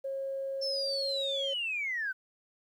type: tone with pitch glide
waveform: sine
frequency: 542 to 548.3 Hz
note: C#5 to C#5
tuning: -39 to -19 cents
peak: -32 dBFS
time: 0.04-1.54 s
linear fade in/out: 10 ms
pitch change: +20 cents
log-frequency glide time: 0.56-0.82 s
type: linear sweep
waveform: sine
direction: down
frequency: 5380 to 1480 Hz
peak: -30 dBFS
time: 0.61-2.13 s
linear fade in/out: 20 ms
effects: tanh soft clip ceiling -25 dBFS + 11-bit